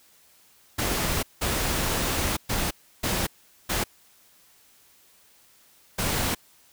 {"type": "noise bursts at uneven times", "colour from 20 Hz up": "pink", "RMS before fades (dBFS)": -26, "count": 6, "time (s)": [[0.78, 1.23], [1.41, 2.37], [2.49, 2.71], [3.03, 3.27], [3.69, 3.84], [5.98, 6.35]], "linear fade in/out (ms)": 10, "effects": ["white hiss -58 dBFS RMS until 6.72 s"]}